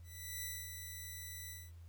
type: tone with ADSR envelope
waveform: 5% pulse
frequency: 1975.5 Hz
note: B6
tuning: in tune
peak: -30 dBFS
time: 0.03-1.72 s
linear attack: 400 ms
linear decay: 240 ms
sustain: -6 dB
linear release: 220 ms
effects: added 84 Hz sine -51 dBFS peak until 1.88 s + pink hiss -72 dBFS RMS until 1.88 s